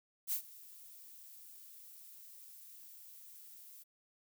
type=noise with ADSR envelope; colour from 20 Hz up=violet; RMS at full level=-34 dBFS; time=0.27-3.84 s; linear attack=50 ms; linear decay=96 ms; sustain=-21 dB; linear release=20 ms; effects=none